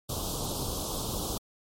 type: band-stop noise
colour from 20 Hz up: pink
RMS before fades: -33 dBFS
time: 0.09-1.38 s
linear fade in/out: 5 ms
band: 1200 to 3200 Hz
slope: 48 dB/octave
effects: MP3 64 kbps